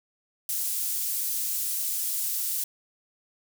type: high-pass noise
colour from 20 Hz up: pink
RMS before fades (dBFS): -29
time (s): 0.49-2.64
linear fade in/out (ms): 2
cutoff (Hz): 9900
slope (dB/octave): 12
effects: none